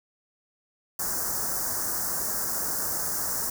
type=band-stop noise; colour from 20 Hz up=white; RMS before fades=-29 dBFS; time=0.99-3.5 s; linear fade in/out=5 ms; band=1700 to 5200 Hz; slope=48 dB/octave; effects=none